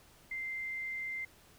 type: tone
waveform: sine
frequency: 2086 Hz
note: C7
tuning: 6 cents flat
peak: -36 dBFS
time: 0.31-1.25 s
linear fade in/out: 5 ms
effects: pink hiss -61 dBFS RMS until 1.58 s